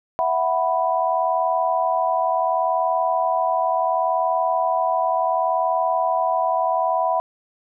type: chord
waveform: sine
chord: E suspended second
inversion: none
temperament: equal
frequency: 659.3 / 740 / 987.8 Hz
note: E5 / F#5 / B5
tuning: 0 / 0 / 0 cents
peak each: -22 dBFS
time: 0.19-7.2 s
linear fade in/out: 0 ms
effects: none